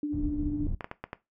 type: tone with tremolo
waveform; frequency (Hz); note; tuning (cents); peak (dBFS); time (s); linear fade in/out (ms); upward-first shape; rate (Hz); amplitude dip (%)
sine; 295.1; D4; +8; -26; 0.03-0.67; 2; sine; 14; 35
type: low-pass noise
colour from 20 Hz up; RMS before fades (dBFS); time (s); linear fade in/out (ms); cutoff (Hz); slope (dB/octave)
pink; -33; 0.12-0.75; 5; 150; 12
type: clicks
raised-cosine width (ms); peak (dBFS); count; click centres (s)
0.5; -20; 5; 0.808 / 0.844 / 0.914 / 1.04 / 1.131
effects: noise-tail reverb RT60 0.2 s tail -17 dB re dry

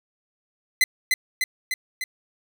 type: tone with echo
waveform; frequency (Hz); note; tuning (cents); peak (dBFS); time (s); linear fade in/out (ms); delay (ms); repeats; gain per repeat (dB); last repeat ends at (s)
sawtooth; 2037; C7; -47; -11; 0.81-0.84; 2; 300; 4; -3; 2.04
effects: none

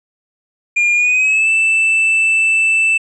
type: tone with pitch glide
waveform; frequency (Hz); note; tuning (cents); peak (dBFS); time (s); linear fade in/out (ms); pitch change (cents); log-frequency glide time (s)
triangle; 2413 to 2647; D7 to E7; +46 to +7; -9; 0.76-2.98; 10; +161; 0.94-1.49
effects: resampled to 24000 Hz

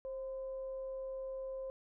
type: tone with frequency modulation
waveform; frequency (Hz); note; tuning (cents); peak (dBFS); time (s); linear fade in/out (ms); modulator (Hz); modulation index
sine; 530; C5; +22; -39; 0.05-1.7; 0; 494; 0.2
effects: none

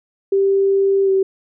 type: tone with pitch glide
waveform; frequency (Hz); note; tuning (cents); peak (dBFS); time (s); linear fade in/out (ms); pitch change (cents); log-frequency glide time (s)
sine; 392 to 384.6; G4 to G4; 0 to -33; -12; 0.32-1.23; 5; -33; 1.04-1.1
effects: none

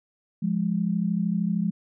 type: tone pair together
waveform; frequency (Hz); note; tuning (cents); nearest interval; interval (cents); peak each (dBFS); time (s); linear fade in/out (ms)
sine; 174.91 / 208; F3 / G#3; +3 / +3; minor third; 300; -25; 0.42-1.71; 10
effects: none

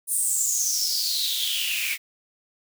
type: noise with high-pass filter sweep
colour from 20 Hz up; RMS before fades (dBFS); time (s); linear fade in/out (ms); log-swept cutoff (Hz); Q
white; -25; 0.07-1.98; 50; 9600 to 2200; 8.3
effects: none

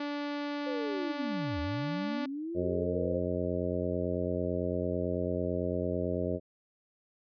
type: tone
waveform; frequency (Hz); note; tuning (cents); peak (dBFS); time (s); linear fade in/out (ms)
sawtooth; 290; D4; -22; -29; 0-2.26; 5
type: linear two-way sweep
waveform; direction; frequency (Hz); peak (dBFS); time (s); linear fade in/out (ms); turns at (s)
sine; down then up; 532 to 73.6 to 532; -34; 0.66-3.2; 10; 1.6
type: harmonic tone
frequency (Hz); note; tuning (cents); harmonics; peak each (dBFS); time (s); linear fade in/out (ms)
89; F2; +33; 1 / 2 / 3 / 4 / 5 / 6 / 7; -37 / -37 / -37 / -37 / -37 / -37 / -37; 2.54-6.4; 50
effects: resampled to 11025 Hz

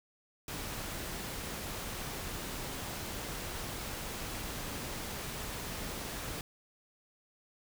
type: noise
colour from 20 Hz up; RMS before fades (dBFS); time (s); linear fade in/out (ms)
pink; -40; 0.48-6.41; 2
effects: none

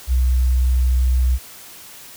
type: tone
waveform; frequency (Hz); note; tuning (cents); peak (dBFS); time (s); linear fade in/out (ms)
sine; 63; B1; +35; -13; 0.07-1.39; 50
effects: white hiss -40 dBFS RMS until 2.16 s

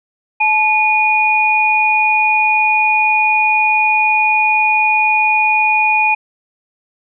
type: tone pair together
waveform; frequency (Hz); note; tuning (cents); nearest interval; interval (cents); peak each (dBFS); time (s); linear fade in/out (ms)
sine; 864.6 / 2454; A5 / D#7; -31 / -25; octave + tritone; 1806; -14 / -12; 0.4-6.15; 10
effects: none

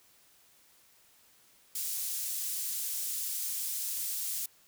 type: high-pass noise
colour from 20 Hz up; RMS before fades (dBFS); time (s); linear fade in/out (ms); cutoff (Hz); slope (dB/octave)
pink; -35; 1.75-4.46; 5; 7900; 12
effects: white hiss -63 dBFS RMS until 4.67 s

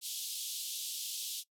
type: band-pass noise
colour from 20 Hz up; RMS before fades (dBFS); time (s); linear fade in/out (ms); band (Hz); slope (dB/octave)
pink; -40; 0.01-1.44; 50; 3100 to 15000; 48
effects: noise-tail reverb RT60 0.1 s tail -20 dB re dry

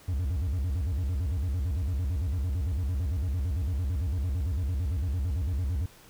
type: tone with vibrato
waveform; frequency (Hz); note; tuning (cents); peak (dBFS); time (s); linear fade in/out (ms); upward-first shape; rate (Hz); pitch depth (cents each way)
triangle; 77.78; D#2; 0; -24; 0.08-5.86; 5; square; 8.9; 270
effects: pink hiss -54 dBFS RMS until 6.09 s

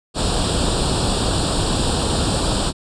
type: noise with comb filter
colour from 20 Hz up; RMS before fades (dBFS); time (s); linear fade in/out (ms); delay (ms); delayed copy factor
pink; -19; 0.14-2.73; 50; 0.24; +0.85
effects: resampled to 22050 Hz

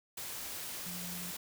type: tone in noise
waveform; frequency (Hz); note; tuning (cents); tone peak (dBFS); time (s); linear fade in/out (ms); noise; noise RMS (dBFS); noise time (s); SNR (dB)
sine; 177; F3; +23; -44; 0.86-1.31; 5; white; -42; 0.17-1.37; -5
effects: none

